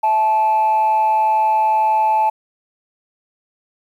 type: tone pair together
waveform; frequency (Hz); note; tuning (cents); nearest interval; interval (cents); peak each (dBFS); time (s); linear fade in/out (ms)
sine; 658 / 869; E5 / A5; -3 / -22; perfect fourth; 481; -22 / -11; 0.03-2.3; 10
effects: tanh soft clip ceiling -10 dBFS + 8-bit